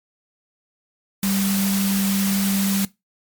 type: tone in noise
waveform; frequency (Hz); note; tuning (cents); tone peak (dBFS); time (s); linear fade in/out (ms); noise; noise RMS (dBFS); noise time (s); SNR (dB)
sine; 196; G3; 0; -19; 1.23-2.85; 2; white; -26; 1.23-2.85; +4
effects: noise-tail reverb RT60 0.2 s tail -20 dB re dry + MP3 96 kbps